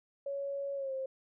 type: tone with pitch glide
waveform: sine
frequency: 558 to 530 Hz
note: C#5 to C5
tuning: +11 to +22 cents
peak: -34 dBFS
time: 0.26-1.06 s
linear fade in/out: 5 ms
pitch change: -89 cents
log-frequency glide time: 0.75-0.93 s
effects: none